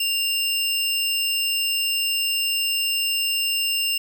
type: tone pair together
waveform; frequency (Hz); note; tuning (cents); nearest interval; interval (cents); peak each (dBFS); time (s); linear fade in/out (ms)
square; 2794 / 5274; F7 / E8; 0 / 0; major seventh; 1100; -22 / -28; 0-3.98; 5
effects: none